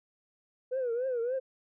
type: tone with vibrato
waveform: sine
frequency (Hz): 493.9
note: B4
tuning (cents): 0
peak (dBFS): -27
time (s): 0.71-1.4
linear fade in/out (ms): 20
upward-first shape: triangle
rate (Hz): 3.5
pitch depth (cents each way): 150
effects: tanh soft clip ceiling -26 dBFS